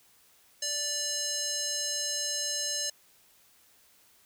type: tone with band-pass filter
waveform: square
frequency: 584 Hz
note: D5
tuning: 10 cents flat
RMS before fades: -32 dBFS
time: 0.62-2.9 s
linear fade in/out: 5 ms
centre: 6100 Hz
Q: 3.1
effects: white hiss -62 dBFS RMS until 4.25 s